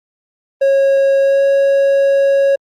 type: tone with pitch glide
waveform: triangle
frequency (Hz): 547 to 552.1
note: C#5 to C#5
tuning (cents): -23 to -7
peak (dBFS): -7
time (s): 0.61-2.56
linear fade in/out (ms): 10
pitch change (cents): +16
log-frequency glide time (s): 1.21-1.43
effects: Opus 32 kbps